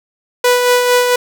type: tone with tremolo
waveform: sawtooth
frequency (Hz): 492.7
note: B4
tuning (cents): -4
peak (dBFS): -4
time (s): 0.44-1.16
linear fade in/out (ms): 5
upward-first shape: sine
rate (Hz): 4.4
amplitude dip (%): 40
effects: none